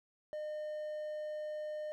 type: tone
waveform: triangle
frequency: 608 Hz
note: D#5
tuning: 40 cents flat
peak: -36 dBFS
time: 0.33-1.92 s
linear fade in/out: 0 ms
effects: none